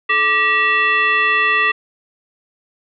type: tone with frequency modulation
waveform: sine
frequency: 1924 Hz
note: B6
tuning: 46 cents flat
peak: -12 dBFS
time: 0.09-1.72 s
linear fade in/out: 10 ms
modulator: 746 Hz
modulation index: 1.2
effects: none